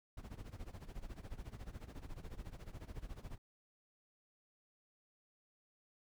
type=noise with tremolo; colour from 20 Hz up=brown; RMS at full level=-45 dBFS; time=0.17-3.38 s; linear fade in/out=5 ms; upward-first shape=sine; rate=14 Hz; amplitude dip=85%; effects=none